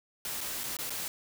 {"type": "noise with dropouts", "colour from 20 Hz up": "white", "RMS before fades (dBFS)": -36, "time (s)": [0.25, 1.08], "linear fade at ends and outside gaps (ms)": 1, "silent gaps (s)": [[0.407, 0.411], [0.635, 0.639], [0.768, 0.788], [0.896, 0.904]], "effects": []}